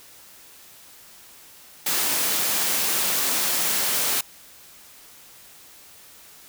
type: high-pass noise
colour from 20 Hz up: white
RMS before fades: -23 dBFS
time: 1.86-4.21 s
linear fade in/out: 5 ms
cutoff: 160 Hz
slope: 12 dB/octave
effects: white hiss -48 dBFS RMS until 6.48 s